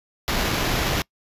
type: noise with sample-and-hold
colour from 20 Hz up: pink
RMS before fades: -23 dBFS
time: 0.28-1.02 s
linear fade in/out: 0 ms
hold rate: 8820 Hz
effects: noise-tail reverb RT60 0.1 s tail -25 dB re dry + resampled to 32000 Hz